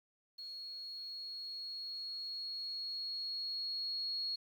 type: tone with level ramp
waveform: sine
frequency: 4316 Hz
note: C#8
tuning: 47 cents flat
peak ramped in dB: -44 to -35 dBFS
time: 0.38-4.36 s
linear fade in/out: 10 ms
effects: 11-bit